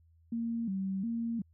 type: tone with vibrato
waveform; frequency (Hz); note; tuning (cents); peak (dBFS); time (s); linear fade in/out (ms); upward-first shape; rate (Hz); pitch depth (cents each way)
sine; 210.8; G#3; +26; -31; 0.32-1.42; 5; square; 1.4; 160
effects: added 82 Hz sine -61 dBFS peak until 1.53 s